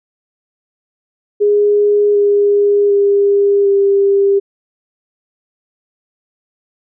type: tone with pitch steps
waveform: sine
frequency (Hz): 412.7 / 407.5 / 402.3 / 397.3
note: G#4 / G#4 / G4 / G4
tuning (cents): -11 / -33 / +45 / +23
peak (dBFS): -8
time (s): 1.4-4.4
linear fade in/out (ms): 20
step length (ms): 750
effects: none